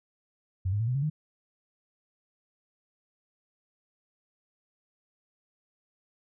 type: tone with pitch steps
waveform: sine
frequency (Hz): 93.4 / 103.04 / 113.67 / 125.4 / 138.33 / 152.61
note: F#2 / G#2 / A#2 / B2 / C#3 / D#3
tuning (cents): +17 / -13 / -43 / +27 / -3 / -33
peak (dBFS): -25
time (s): 0.65-1.1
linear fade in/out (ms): 10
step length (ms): 75
effects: none